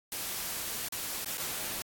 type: noise with dropouts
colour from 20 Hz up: white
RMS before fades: -36 dBFS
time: 0.12-1.82 s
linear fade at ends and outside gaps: 1 ms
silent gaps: 0.885-0.923 / 1.246-1.26 / 1.373-1.379 s
effects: AAC 64 kbps